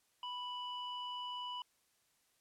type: tone with low-pass filter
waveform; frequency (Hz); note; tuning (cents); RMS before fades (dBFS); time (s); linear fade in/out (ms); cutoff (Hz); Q
square; 987.8; B5; 0; -43; 0.23-1.62; 2; 2600; 7.8
effects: white hiss -75 dBFS RMS until 2.4 s + low-pass 12000 Hz 12 dB/octave